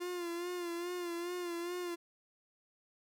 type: tone with vibrato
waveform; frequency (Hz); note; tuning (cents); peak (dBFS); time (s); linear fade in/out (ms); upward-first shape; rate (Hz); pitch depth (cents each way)
45% pulse; 349.2; F4; 0; -37; 0-1.96; 20; sine; 2.4; 47
effects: none